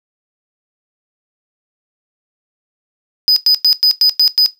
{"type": "tone bursts", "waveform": "triangle", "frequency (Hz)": 4988, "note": "D#8", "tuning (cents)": 3, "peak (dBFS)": -5, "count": 7, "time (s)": [3.28, 4.461], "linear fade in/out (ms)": 0, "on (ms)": 83, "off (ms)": 100, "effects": ["noise-tail reverb RT60 0.2 s tail -17 dB re dry"]}